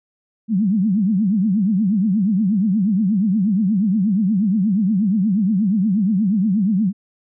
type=tone with vibrato; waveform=sine; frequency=201.7 Hz; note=G3; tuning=50 cents sharp; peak=-14 dBFS; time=0.48-6.93 s; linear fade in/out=50 ms; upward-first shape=triangle; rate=8.4 Hz; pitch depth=250 cents each way; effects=none